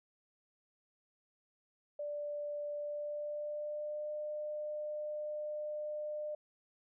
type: tone with pitch glide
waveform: sine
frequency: 587.3 to 601.7 Hz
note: D5 to D5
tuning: 0 to +42 cents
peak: -37 dBFS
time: 1.99-6.35 s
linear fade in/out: 5 ms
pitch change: +42 cents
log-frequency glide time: 2.74-4.13 s
effects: none